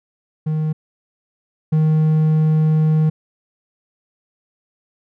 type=tone pair in turn; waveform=triangle; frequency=155.5 / 156.09 Hz; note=D#3 / D#3; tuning=-1 / +6 cents; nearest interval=unison; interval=7 cents; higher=second; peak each=-15 / -10 dBFS; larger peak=second; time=0.46-0.73 / 1.72-3.1 s; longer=second; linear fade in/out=10 ms; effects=none